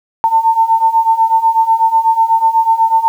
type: beating tone pair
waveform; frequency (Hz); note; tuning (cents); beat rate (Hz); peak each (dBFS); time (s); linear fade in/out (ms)
sine; 895 / 903.1; A5 / A5; +29 / +45; 8.1; -13 / -10; 0.24-3.08; 0
effects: 7-bit